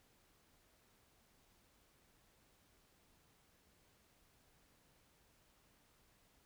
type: silence
effects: pink hiss -72 dBFS RMS until 6.45 s